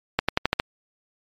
accelerating click train, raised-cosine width 0.3 ms, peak -3 dBFS, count 6, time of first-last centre 0.19-0.599 s, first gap 96 ms, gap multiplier 0.92, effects MP3 96 kbps

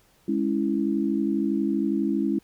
sine chord, C# minor, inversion second, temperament equal, 207.7 / 277.2 / 329.6 Hz, G#3 / C#4 / E4, 0 / 0 / 0 cents, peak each -26 dBFS, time 0.28-2.39 s, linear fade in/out 5 ms, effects pink hiss -61 dBFS RMS until 2.43 s

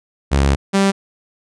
sawtooth tone pair in turn, 69.3 / 196.01 Hz, C#2 / G3, 0 / 0 cents, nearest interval octave + tritone, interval 1800 cents, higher second, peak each -8 dBFS, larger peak neither, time 0.31-0.56 / 0.73-0.92 s, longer first, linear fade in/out 20 ms, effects resampled to 22050 Hz

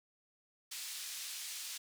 pink band-pass noise, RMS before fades -44 dBFS, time 0.71-1.78 s, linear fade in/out 10 ms, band 3400 to 12000 Hz, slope 12 dB/octave, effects none

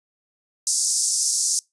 pink band-pass noise, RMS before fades -22 dBFS, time 0.67-1.59 s, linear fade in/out 0 ms, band 5200 to 10000 Hz, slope 48 dB/octave, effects noise-tail reverb RT60 0.2 s tail -25 dB re dry + resampled to 24000 Hz

